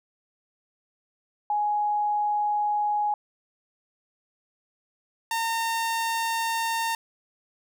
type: tone pair in turn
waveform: sine / sawtooth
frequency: 834 / 912.4 Hz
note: G#5 / A#5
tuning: +7 / -37 cents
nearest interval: major second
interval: 156 cents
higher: second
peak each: -22 / -21 dBFS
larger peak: second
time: 1.5-3.14 / 5.31-6.95 s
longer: neither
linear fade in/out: 2 ms
effects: none